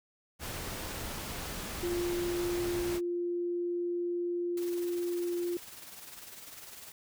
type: noise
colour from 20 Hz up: pink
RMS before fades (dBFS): -39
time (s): 0.39-3.01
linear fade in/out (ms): 50
type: tone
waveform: sine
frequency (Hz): 349.2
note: F4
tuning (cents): 0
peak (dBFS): -30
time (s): 1.83-5.57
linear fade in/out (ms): 2
type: noise with tremolo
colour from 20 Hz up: white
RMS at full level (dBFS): -46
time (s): 4.57-6.92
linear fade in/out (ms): 2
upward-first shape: sine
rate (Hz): 20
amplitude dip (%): 50
effects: none